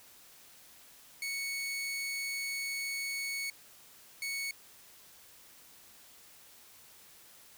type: tone bursts at uneven times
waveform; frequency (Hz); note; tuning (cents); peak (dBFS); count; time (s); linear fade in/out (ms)
sawtooth; 2217; C#7; 0; -31; 2; 1.22-3.5 / 4.22-4.51; 2
effects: white hiss -57 dBFS RMS until 7.57 s